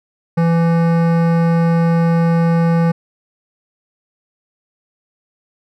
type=tone with hard clipping; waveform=sine; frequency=167.3 Hz; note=E3; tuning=26 cents sharp; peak=-13 dBFS; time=0.37-2.92 s; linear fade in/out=10 ms; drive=16 dB; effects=none